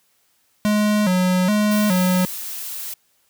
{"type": "tone with vibrato", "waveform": "square", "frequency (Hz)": 196, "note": "G3", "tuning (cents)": 0, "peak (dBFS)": -16, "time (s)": [0.65, 2.25], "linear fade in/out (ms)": 0, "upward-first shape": "square", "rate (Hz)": 1.2, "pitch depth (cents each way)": 120}
{"type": "noise", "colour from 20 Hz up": "blue", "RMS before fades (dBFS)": -30, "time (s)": [1.71, 2.94], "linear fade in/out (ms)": 5}
{"effects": ["white hiss -63 dBFS RMS until 3.29 s", "high-pass 60 Hz 12 dB/octave"]}